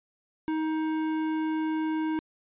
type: tone with tanh clipping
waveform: sine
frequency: 314.6 Hz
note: D#4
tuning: 19 cents sharp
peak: -28 dBFS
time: 0.48-2.19 s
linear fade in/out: 0 ms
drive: 15 dB
effects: resampled to 8000 Hz